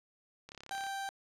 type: click train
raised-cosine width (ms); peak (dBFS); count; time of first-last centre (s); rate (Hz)
0.2; -31; 14; 0.49-0.867; 34.5
type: tone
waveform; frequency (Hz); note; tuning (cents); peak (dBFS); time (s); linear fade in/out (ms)
30% pulse; 784; G5; 0; -34; 0.71-1.09; 0
effects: low-pass 11000 Hz 12 dB/octave + 10-bit